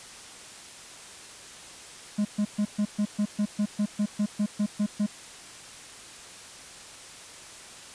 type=tone bursts; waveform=triangle; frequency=207.7 Hz; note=G#3; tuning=in tune; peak=-20 dBFS; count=15; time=2.18-5.065 s; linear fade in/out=10 ms; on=71 ms; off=130 ms; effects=white hiss -45 dBFS RMS until 7.94 s + resampled to 22050 Hz